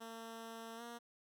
10% pulse tone with pitch glide, 227.2 to 236.2 Hz, A#3 to A#3, -44 to +23 cents, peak -39 dBFS, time 0-0.99 s, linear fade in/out 20 ms, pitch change +67 cents, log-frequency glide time 0.76-0.82 s, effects none

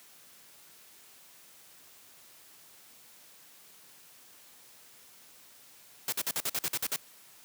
white noise bursts, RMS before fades -31 dBFS, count 10, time 6.08-6.961 s, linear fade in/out 2 ms, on 44 ms, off 49 ms, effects white hiss -56 dBFS RMS until 7.44 s + high-pass 100 Hz 12 dB/octave

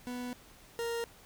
40% pulse tone pair in turn, 246.9 / 466.1 Hz, B3 / A#4, 0 / 0 cents, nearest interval major seventh, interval 1100 cents, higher second, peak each -36 / -32 dBFS, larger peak second, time 0.07-0.33 / 0.79-1.04 s, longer first, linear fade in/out 0 ms, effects pink hiss -57 dBFS RMS until 1.25 s

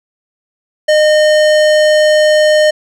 sine tone with hard clipping, 611 Hz, D#5, 32 cents flat, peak -8 dBFS, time 0.88-2.71 s, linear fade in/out 10 ms, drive 17 dB, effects none

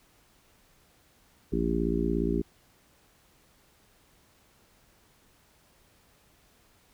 harmonic tone, 57.1 Hz, A#1, 35 cents flat, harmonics 1 / 3 / 4 / 5 / 6 / 7, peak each -32 / -32 / -32 / -32 / -32 / -32 dBFS, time 1.52-2.42 s, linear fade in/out 10 ms, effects pink hiss -63 dBFS RMS until 6.93 s

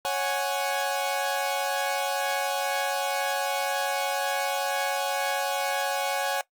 sawtooth chord, C# suspended fourth, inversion none, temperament equal, 554.4 / 740 / 830.6 Hz, C#5 / F#5 / G#5, 0 / 0 / 0 cents, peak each -26 dBFS, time 0.05-6.41 s, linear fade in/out 0 ms, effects noise-tail reverb RT60 0.1 s tail -19 dB re dry + Opus 48 kbps

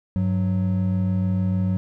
triangle tone pair together, 98.31 / 185 Hz, G2 / F#3, +5 / 0 cents, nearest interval major seventh, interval 1095 cents, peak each -20 dBFS, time 0.16-1.77 s, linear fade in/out 0 ms, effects none

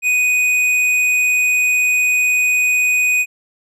sine tone with hard clipping, 2489 Hz, D#7, in tune, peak -14 dBFS, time 0.02-3.26 s, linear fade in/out 50 ms, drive 8 dB, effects none

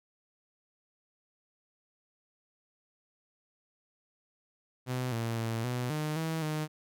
sawtooth tone with pitch steps, 126.7 / 115.2 / 113.8 / 123.9 / 152.8 / 161.2 / 153.9 Hz, B2 / A#2 / A#2 / B2 / D#3 / E3 / D#3, +45 / -20 / -41 / +6 / -31 / -38 / -19 cents, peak -27 dBFS, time 4.86-6.68 s, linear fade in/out 50 ms, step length 260 ms, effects none

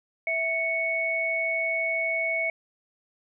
sine tone pair together, 656.8 / 2217 Hz, E5 / C#7, -6 / 0 cents, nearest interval octave + major sixth, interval 2106 cents, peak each -30 / -25 dBFS, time 0.27-2.5 s, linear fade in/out 2 ms, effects none

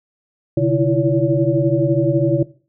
sine tone cluster, 129.7 / 146 / 327.4 / 339.3 / 568 Hz, C3 / D3 / E4 / F4 / C#5, -15 / -10 / -12 / -50 / +42 cents, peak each -20 dBFS, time 0.57-2.43 s, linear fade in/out 5 ms, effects noise-tail reverb RT60 0.4 s tail -19 dB re dry

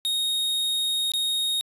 45% pulse tone with dropouts, 3733 Hz, A#7, 2 cents sharp, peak -23 dBFS, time 0.05-1.61 s, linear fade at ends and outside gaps 0 ms, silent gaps 1.118-1.137 s, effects resampled to 32000 Hz

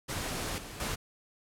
pink noise with level steps, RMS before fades -35 / -44 / -34 dBFS, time 0.08-0.96 s, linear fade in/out 20 ms, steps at 0.58 / 0.8 s, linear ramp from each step 2 ms, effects low-pass 12000 Hz 12 dB/octave

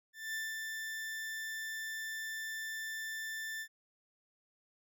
40% pulse tone with ADSR envelope, 1772 Hz, A6, 12 cents sharp, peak -35 dBFS, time 0.13-3.68 s, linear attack 210 ms, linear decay 200 ms, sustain -3 dB, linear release 70 ms, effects none

